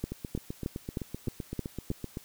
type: two click trains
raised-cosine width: 3 ms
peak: -18 / -22 dBFS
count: 7 / 17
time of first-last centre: 0.04-1.903 / 0.12-2.171 s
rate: 3.22 / 7.8 Hz
effects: white hiss -55 dBFS RMS until 2.24 s